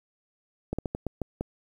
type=slowing click train; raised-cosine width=2 ms; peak=-16 dBFS; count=7; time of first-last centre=0.73-1.41 s; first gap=56 ms; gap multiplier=1.28; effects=9-bit